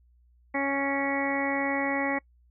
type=harmonic tone; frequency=277.2 Hz; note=C#4; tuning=in tune; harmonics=1 / 2 / 3 / 4 / 5 / 6 / 7 / 8; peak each=-30 / -32 / -33 / -37 / -43 / -43 / -32 / -34 dBFS; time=0.54-2.19 s; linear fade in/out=10 ms; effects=noise-tail reverb RT60 0.1 s tail -25 dB re dry + added 60 Hz sine -58 dBFS peak until 2.5 s